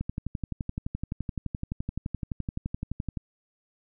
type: click train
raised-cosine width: 5 ms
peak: -18 dBFS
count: 38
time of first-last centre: 0.01-3.172 s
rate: 11.7 Hz
effects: none